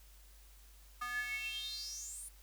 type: tone with high-pass filter sweep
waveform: square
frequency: 244.4 Hz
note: B3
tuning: 18 cents flat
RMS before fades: -42 dBFS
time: 1.01-2.29 s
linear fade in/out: 10 ms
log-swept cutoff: 1300 to 10000 Hz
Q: 9.8
effects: added 50 Hz sine -57 dBFS peak until 2.42 s + white hiss -64 dBFS RMS until 2.42 s